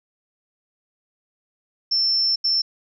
sine tone bursts at uneven times, 5360 Hz, E8, 28 cents sharp, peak -17 dBFS, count 2, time 1.91-2.36 / 2.44-2.62 s, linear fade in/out 10 ms, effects none

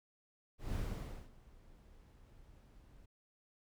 brown noise with ADSR envelope, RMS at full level -37 dBFS, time 0.58-3.06 s, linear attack 160 ms, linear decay 550 ms, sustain -23 dB, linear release 9 ms, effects none

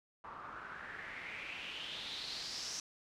white noise with low-pass filter sweep, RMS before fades -45 dBFS, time 0.24-2.8 s, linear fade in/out 2 ms, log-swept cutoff 1100 to 5900 Hz, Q 4.5, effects none

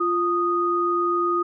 sine tone pair together, 347.8 / 1240 Hz, F4 / D#6, -7 / -6 cents, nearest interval octave + minor seventh, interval 2201 cents, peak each -23 / -21 dBFS, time 0-1.43 s, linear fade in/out 10 ms, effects none

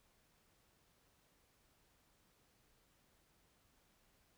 silence, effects pink hiss -74 dBFS RMS until 4.37 s

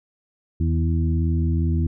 harmonic tone with a mistuned harmonic, 82.41 Hz, E2, in tune, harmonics 1 / 2 / 3 / 4, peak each -19 / -25 / -29 / -31 dBFS, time 0.6-1.87 s, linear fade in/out 5 ms, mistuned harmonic 2, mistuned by -32 cents, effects none

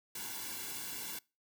white noise with comb filter, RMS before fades -42 dBFS, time 0.15-1.19 s, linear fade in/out 5 ms, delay 1.6 ms, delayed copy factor -0.95, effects noise-tail reverb RT60 0.3 s tail -24 dB re dry

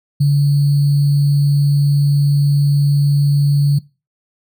sine tone with sample-and-hold, 143.2 Hz, D3, 43 cents flat, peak -9 dBFS, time 0.2-3.79 s, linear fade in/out 10 ms, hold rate 4410 Hz, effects noise-tail reverb RT60 0.3 s tail -22 dB re dry

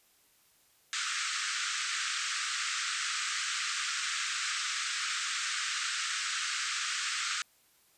pink band-pass noise, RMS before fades -34 dBFS, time 0.93-7.42 s, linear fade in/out 0 ms, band 1200 to 8400 Hz, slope 96 dB/octave, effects white hiss -66 dBFS RMS until 7.97 s + resampled to 32000 Hz

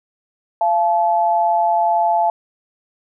sine tone pair together, 686 / 864.3 Hz, F5 / A5, -31 / -31 cents, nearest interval major third, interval 400 cents, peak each -16 dBFS, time 0.61-2.3 s, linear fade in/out 2 ms, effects none

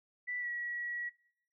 sine tone with pitch glide, 1973 to 1923.5 Hz, B6 to B6, -2 to -46 cents, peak -35 dBFS, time 0.27-1.1 s, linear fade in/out 20 ms, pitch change -44 cents, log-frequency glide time 0.39-0.48 s, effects noise-tail reverb RT60 0.7 s tail -22 dB re dry

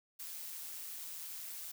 blue noise with amplitude modulation, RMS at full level -43 dBFS, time 0.19-1.72 s, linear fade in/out 10 ms, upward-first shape sine, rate 165 Hz, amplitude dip 50%, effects none

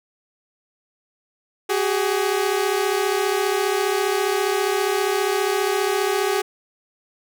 sawtooth tone pair together, 378 / 412.9 Hz, F#4 / G#4, +37 / -10 cents, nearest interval major second, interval 153 cents, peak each -18 dBFS, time 1.69-6.42 s, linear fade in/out 10 ms, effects none

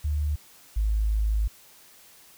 sine tone pair in turn, 74.2 / 53.19 Hz, D2 / G#1, +18 / +42 cents, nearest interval tritone, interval 576 cents, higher first, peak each -23 / -21 dBFS, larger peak second, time 0.04-0.36 / 0.76-1.48 s, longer second, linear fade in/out 10 ms, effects white hiss -53 dBFS RMS until 2.37 s

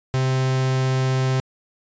45% pulse tone, 130.8 Hz, C3, in tune, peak -18 dBFS, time 0.14-1.4 s, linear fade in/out 0 ms, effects resampled to 16000 Hz

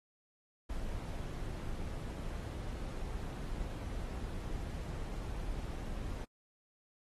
brown noise, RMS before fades -40 dBFS, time 0.69-6.25 s, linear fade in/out 10 ms, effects AAC 32 kbps

